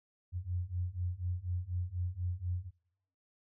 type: beating tone pair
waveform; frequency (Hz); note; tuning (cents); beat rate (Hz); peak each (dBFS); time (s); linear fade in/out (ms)
sine; 87.31 / 91.41; F2 / F#2; 0 / -20; 4.1; -37 / -36; 0.32-2.71; 50
effects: noise-tail reverb RT60 0.8 s tail -25 dB re dry